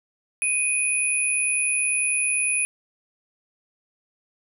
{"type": "tone pair together", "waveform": "sine", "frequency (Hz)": [2489, 9971], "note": ["D#7", "D#9"], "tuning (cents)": [0, 3], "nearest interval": "2 octaves", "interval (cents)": 2403, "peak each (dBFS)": -23, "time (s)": [0.42, 2.65], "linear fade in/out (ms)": 0, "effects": []}